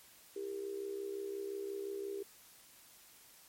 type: tone with amplitude modulation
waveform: sine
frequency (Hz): 397.9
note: G4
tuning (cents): +26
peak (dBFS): -35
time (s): 0.36-2.23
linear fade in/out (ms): 5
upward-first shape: sine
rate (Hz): 65.7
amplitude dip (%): 70
effects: white hiss -60 dBFS RMS until 3.48 s + MP3 64 kbps